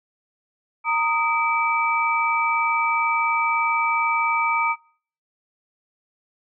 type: tone cluster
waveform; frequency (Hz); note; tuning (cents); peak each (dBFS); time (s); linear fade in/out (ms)
sine; 923 / 1245 / 2312; A#5 / D#6 / D7; -17 / +1 / -28; -23 / -23 / -23; 0.84-4.76; 50
effects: noise-tail reverb RT60 0.5 s tail -25 dB re dry